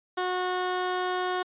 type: tone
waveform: 15% pulse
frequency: 364.9 Hz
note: F#4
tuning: 24 cents flat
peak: -20 dBFS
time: 0.17-1.43 s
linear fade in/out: 10 ms
effects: resampled to 8000 Hz